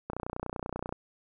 click train, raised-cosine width 1 ms, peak -20 dBFS, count 26, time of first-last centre 0.1-0.925 s, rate 30.3 Hz, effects none

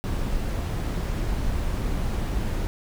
brown noise, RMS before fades -26 dBFS, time 0.04-2.67 s, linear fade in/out 0 ms, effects none

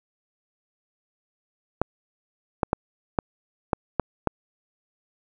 clicks, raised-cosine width 1 ms, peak -6 dBFS, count 7, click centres 1.816 / 2.632 / 2.731 / 3.188 / 3.732 / 3.997 / 4.273 s, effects none

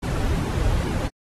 brown noise with flanger, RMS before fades -23 dBFS, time 0.02-1.09 s, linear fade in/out 20 ms, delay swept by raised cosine 1.5 to 5.9 ms, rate 2.3 Hz, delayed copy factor -0.75, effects AAC 32 kbps

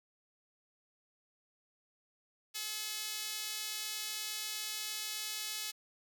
sawtooth tone with high-pass filter, 428.4 Hz, A4, 46 cents flat, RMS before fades -40 dBFS, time 2.54-5.72 s, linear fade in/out 20 ms, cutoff 3600 Hz, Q 0.91, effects none

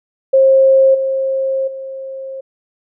sine tone with level steps, 534 Hz, C5, 35 cents sharp, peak -6 / -14 / -24 dBFS, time 0.33-2.41 s, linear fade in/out 10 ms, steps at 0.94 / 1.67 s, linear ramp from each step 10 ms, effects none

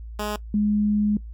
10% pulse / sine tone pair in turn, 209.5 / 208.7 Hz, G#3 / G#3, +15 / +9 cents, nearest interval unison, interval 6 cents, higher first, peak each -18 dBFS, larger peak neither, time 0.19-0.36 / 0.54-1.17 s, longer second, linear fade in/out 2 ms, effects noise-tail reverb RT60 0.1 s tail -19 dB re dry + added 56 Hz sine -34 dBFS peak until 1.33 s

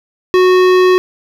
sine tone with hard clipping, 367.8 Hz, F#4, 10 cents flat, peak -8 dBFS, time 0.34-0.98 s, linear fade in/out 0 ms, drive 17 dB, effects none

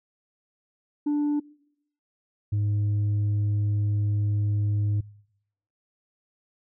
sine tone pair in turn, 293.7 / 103.61 Hz, D4 / G#2, 0 / -4 cents, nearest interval octave + tritone, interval 1804 cents, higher first, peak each -19 dBFS, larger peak neither, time 1.06-1.4 / 2.52-5.01 s, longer second, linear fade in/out 10 ms, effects noise-tail reverb RT60 0.8 s tail -26 dB re dry + tanh soft clip ceiling -21 dBFS

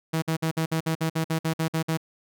sawtooth tone bursts, 161.1 Hz, E3, 39 cents flat, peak -19 dBFS, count 13, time 0.13-1.974 s, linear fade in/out 10 ms, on 92 ms, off 54 ms, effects none

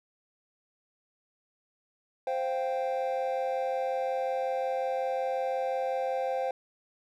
triangle chord, C suspended fourth, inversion none, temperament equal, 523.3 / 698.5 / 784 Hz, C5 / F5 / G5, 0 / 0 / 0 cents, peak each -28 / -33 / -31 dBFS, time 2.27-6.51 s, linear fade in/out 2 ms, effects tanh soft clip ceiling -17 dBFS

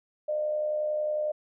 sine tone with amplitude modulation, 606 Hz, D#5, 46 cents flat, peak -24 dBFS, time 0.28-1.32 s, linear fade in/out 10 ms, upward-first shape sine, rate 71 Hz, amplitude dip 40%, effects none

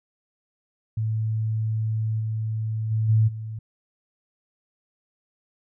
sine tone with level steps, 110 Hz, A2, in tune, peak -22 / -24 / -20 / -15 / -30 dBFS, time 0.97-3.59 s, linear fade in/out 5 ms, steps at 2.19 / 2.9 / 3.08 / 3.27 s, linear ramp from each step 20 ms, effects none

